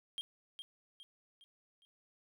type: tone with echo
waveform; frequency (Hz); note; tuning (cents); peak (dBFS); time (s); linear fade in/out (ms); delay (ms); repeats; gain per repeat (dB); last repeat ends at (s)
triangle; 3211; G7; +41; -36; 0.18-0.21; 0; 410; 4; -7; 1.85
effects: none